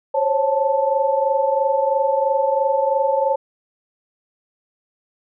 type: tone cluster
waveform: sine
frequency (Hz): 533 / 556 / 879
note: C5 / C#5 / A5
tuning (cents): +32 / +5 / -2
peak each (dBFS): -20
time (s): 0.14-3.36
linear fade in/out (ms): 10
effects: none